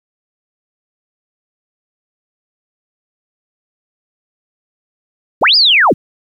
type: linear two-way sweep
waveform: sine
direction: up then down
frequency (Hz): 51.91 to 5100 to 51.91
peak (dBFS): -6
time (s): 5.41-5.94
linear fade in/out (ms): 20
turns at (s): 5.56
effects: 8-bit

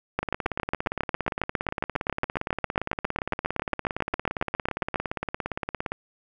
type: two click trains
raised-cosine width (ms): 0.5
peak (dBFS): -13 / -9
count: 100 / 36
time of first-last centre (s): 0.23-5.92 / 0.19-4.958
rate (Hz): 17.4 / 7.34
effects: none

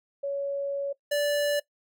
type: tone pair in turn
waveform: sine / square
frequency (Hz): 560 / 582.3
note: C#5 / D5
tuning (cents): +18 / -15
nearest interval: minor second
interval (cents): 67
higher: second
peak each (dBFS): -27 / -24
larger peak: second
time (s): 0.23-0.93 / 1.11-1.6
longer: first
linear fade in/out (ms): 10
effects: noise-tail reverb RT60 0.1 s tail -19 dB re dry

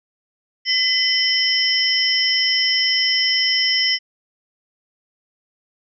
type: tone cluster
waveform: sine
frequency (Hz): 2018 / 3062 / 5120 / 5450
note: B6 / G7 / D#8 / F8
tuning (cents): +37 / -41 / +49 / -43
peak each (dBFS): -21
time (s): 0.65-3.99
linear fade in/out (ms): 50
effects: none

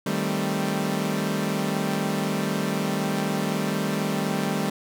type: chord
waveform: sawtooth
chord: A half-diminished seventh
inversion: second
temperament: equal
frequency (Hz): 155.56 / 196 / 220 / 261.6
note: Eb3 / G3 / A3 / C4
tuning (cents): 0 / 0 / 0 / 0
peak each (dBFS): -26 / -23 / -26 / -28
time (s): 0.06-4.7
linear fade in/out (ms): 5
effects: none

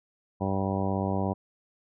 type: harmonic tone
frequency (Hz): 96.8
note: G2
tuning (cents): -21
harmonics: 1 / 2 / 3 / 4 / 5 / 6 / 7 / 8 / 9 / 10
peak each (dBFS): -31 / -30 / -35 / -36 / -38 / -36 / -38 / -36 / -43 / -38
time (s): 0.4-1.34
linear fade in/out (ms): 20
effects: none

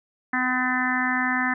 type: harmonic tone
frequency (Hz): 253.5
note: B3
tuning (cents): +45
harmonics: 1 / 3 / 4 / 5 / 6 / 7 / 8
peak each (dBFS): -27 / -31 / -31 / -31 / -31 / -25 / -31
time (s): 0.33-1.54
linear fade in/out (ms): 5
effects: none

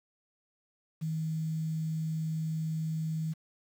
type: tone with quantisation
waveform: sine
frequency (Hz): 158.9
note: D#3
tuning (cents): +37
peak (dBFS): -30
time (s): 1.01-3.34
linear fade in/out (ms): 20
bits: 9
effects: none

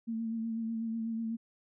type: tone with vibrato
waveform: sine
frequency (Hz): 226.2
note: A3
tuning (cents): +48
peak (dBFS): -32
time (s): 0.07-1.37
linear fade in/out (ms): 20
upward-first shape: sine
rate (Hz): 8.1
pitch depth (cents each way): 28
effects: none

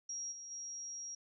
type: tone with level steps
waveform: sine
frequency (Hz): 5650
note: F8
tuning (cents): +19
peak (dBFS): -39 / -46 / -42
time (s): 0.09-1.15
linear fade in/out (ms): 5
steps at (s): 0.31 / 0.5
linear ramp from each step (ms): 20
effects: none

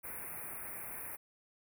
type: band-stop noise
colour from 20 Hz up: white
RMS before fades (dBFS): -44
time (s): 0.03-1.17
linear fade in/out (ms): 20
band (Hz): 2500 to 9300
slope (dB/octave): 96
effects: none

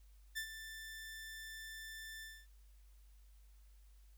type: tone with ADSR envelope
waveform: sawtooth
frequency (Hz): 1771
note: A6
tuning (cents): +11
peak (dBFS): -34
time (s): 0.35-2.47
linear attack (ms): 25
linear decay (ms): 85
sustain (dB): -10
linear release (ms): 250
effects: added 50 Hz sine -59 dBFS peak until 4.17 s + white hiss -75 dBFS RMS until 4.17 s

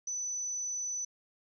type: tone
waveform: sine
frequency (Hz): 5990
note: F#8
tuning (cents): +20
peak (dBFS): -33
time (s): 0.07-1.05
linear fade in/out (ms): 5
effects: none

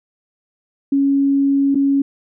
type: tone with dropouts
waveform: sine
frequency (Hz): 277.2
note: C#4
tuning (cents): 0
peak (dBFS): -12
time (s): 0.92-2.02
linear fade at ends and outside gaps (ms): 5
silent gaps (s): 1.747-1.754
effects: none

